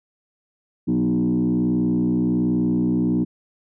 sine tone with frequency modulation, 242.8 Hz, B3, 29 cents flat, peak -16 dBFS, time 0.87-3.25 s, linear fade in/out 20 ms, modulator 61.3 Hz, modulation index 1.4, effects tanh soft clip ceiling -13 dBFS

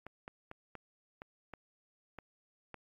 clicks, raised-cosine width 0.5 ms, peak -30 dBFS, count 8, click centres 0.066 / 0.279 / 0.514 / 0.753 / 1.219 / 1.537 / 2.187 / 2.743 s, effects AAC 64 kbps

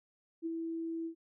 sine tone with ADSR envelope, 329.1 Hz, E4, 3 cents flat, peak -32 dBFS, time 0.42-1.15 s, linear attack 40 ms, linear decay 22 ms, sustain -3 dB, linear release 91 ms, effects none

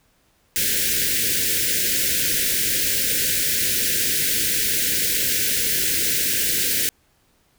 white band-stop noise, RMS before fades -21 dBFS, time 0.56-6.89 s, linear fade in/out 0 ms, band 540 to 1500 Hz, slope 96 dB/octave, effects pink hiss -62 dBFS RMS until 7.58 s

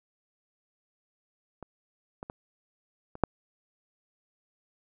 clicks, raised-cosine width 1 ms, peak -27 / -24 / -24 / -28 / -7 dBFS, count 5, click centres 1.627 / 2.229 / 2.299 / 3.154 / 3.237 s, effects none

